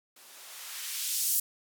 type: noise with band-pass filter sweep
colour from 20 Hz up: violet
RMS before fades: -34 dBFS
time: 0.16-1.4 s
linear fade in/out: 5 ms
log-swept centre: 220 to 9300 Hz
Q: 0.72
effects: none